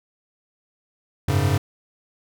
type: chord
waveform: square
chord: F# suspended second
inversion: none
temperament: equal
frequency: 92.5 / 103.83 / 138.59 Hz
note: F#2 / G#2 / C#3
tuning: 0 / 0 / 0 cents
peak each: -23 dBFS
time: 1.28-1.58 s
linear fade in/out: 5 ms
effects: none